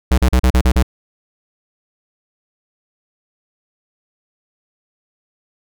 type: tone bursts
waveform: square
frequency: 63 Hz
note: B1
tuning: 35 cents sharp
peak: -10 dBFS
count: 7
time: 0.11-0.828 s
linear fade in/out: 5 ms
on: 70 ms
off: 38 ms
effects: none